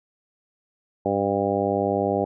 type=harmonic tone; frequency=100 Hz; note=G2; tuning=35 cents sharp; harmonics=1 / 2 / 3 / 4 / 5 / 6 / 7 / 8; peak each=-33 / -29 / -29 / -27 / -27 / -27 / -29 / -29 dBFS; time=1.05-2.25 s; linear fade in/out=10 ms; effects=none